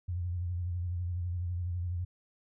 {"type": "tone with vibrato", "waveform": "sine", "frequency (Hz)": 88.2, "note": "F2", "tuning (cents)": 18, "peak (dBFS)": -31, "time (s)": [0.08, 2.05], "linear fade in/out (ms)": 10, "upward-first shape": "triangle", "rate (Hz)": 12, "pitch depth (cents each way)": 71, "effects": []}